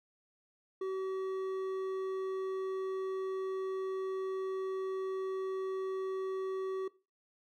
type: tone with hard clipping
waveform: triangle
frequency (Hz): 380.3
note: F#4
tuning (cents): +48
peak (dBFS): -35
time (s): 0.81-6.88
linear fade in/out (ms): 5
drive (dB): 10
effects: noise-tail reverb RT60 0.3 s tail -19 dB re dry